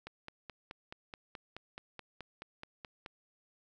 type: click train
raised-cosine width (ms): 0.3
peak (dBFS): -28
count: 15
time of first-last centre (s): 0.07-3.061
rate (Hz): 4.68
effects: none